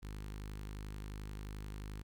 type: tone with notch filter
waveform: sawtooth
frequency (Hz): 51.4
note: G#1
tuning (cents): -17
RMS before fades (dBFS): -45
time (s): 0.02-2.03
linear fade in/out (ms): 20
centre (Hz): 630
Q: 1.3
effects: 13-bit